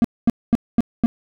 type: tone bursts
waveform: triangle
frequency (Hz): 233.1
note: A#3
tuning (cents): 0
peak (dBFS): -8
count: 5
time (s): 0.02-1.06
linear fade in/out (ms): 0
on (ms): 24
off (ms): 230
effects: none